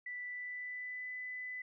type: tone with pitch glide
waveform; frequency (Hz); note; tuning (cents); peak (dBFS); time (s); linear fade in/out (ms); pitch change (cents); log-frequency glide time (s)
sine; 1975.5 to 2002; B6 to B6; 0 to +23; -40; 0.06-1.62; 5; +23; 0.24-1.1
effects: none